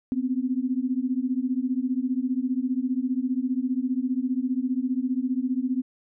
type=beating tone pair; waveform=sine; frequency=248.6 / 263.6 Hz; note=B3 / C4; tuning=+12 / +13 cents; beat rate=15 Hz; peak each=-26 dBFS; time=0.12-5.82 s; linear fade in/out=0 ms; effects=none